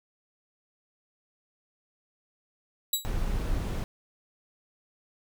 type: tone with exponential decay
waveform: 15% pulse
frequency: 3900 Hz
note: B7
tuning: 23 cents flat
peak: -14 dBFS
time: 2.93-3.09 s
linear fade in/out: 5 ms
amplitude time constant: 34 ms
type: noise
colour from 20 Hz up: brown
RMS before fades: -29 dBFS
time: 3.05-3.84 s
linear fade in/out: 0 ms
effects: none